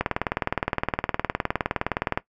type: click train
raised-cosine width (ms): 0.5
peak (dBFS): -7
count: 43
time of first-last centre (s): 0.01-2.175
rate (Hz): 19.4
effects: noise-tail reverb RT60 0.1 s tail -17 dB re dry